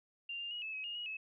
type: tone with pitch steps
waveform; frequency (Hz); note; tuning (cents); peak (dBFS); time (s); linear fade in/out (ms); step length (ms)
sine; 2786 / 2802 / 2895 / 2609 / 2550 / 2844 / 2898 / 2589; F7 / F7 / F#7 / E7 / D#7 / F7 / F#7 / E7; -5 / +5 / -38 / -18 / +42 / +31 / -37 / -32; -39; 0.29-1.17; 5; 110
effects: none